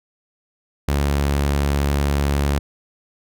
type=tone; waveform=sawtooth; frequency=71 Hz; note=C#2; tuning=42 cents sharp; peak=-13 dBFS; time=0.88-2.59 s; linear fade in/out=5 ms; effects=none